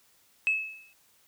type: tone with exponential decay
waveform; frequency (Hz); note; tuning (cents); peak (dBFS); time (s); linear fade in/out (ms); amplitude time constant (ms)
sine; 2595; E7; -28; -19; 0.47-0.93; 0; 100
effects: tanh soft clip ceiling -17 dBFS + white hiss -64 dBFS RMS until 1.27 s